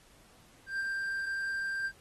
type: tone with ADSR envelope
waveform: triangle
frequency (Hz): 1582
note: G6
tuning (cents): +15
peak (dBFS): -28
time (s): 0.66-1.92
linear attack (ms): 130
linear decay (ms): 22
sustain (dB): -2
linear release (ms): 47
effects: pink hiss -61 dBFS RMS until 2 s + AAC 32 kbps